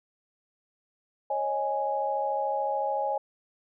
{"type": "chord", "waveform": "sine", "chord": "C# suspended second", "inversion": "none", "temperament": "equal with one note detuned", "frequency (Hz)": [548.6, 622.3, 830.6], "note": ["C#5", "D#5", "G#5"], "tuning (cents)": [-18, 0, 0], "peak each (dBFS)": [-31, -33, -28], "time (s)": [1.3, 3.18], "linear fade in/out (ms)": 5, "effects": []}